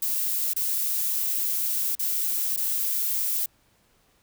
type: noise with dropouts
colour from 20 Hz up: violet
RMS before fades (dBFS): -26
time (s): 0.02-3.46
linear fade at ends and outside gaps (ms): 5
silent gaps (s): 0.535-0.562 / 1.953-1.993 / 2.564-2.573
effects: pink hiss -64 dBFS RMS until 4.22 s